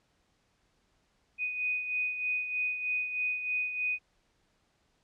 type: beating tone pair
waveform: sine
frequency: 2489 / 2492.2 Hz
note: D#7 / D#7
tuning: 0 / +2 cents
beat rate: 3.2 Hz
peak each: -30 / -38 dBFS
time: 1.38-3.99 s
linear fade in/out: 50 ms
effects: pink hiss -72 dBFS RMS until 5.03 s + low-pass 7000 Hz 12 dB/octave